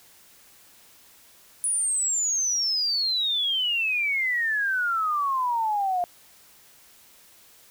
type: exponential sweep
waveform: sine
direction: down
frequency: 9956 to 698.5 Hz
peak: -22 dBFS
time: 1.64-6.04 s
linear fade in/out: 0 ms
effects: white hiss -54 dBFS RMS until 7.7 s